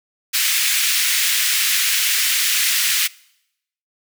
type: high-pass noise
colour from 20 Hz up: pink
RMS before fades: -18 dBFS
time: 0.33-3.08 s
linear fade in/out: 20 ms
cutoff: 1900 Hz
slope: 24 dB/octave
effects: noise-tail reverb RT60 0.8 s tail -23 dB re dry